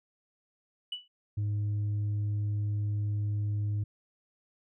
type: tone with exponential decay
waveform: sine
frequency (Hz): 2960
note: F#7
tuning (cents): 0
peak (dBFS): -29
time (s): 0.92-1.08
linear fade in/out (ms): 5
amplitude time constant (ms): 34
type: tone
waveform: sine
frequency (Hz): 103.83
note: G#2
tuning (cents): 0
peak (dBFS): -25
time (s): 1.37-3.84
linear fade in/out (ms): 10
effects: tanh soft clip ceiling -27 dBFS